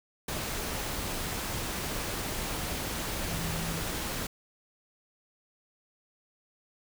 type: tone in noise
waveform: sine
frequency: 164.3 Hz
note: E3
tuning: 5 cents flat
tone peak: -36 dBFS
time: 3.28-3.83 s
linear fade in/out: 5 ms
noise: pink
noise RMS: -34 dBFS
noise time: 0.28-4.27 s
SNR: -5 dB
effects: none